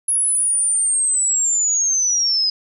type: linear sweep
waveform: sine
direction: down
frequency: 10548 to 4978 Hz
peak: -15 dBFS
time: 0.08-2.5 s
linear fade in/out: 5 ms
effects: none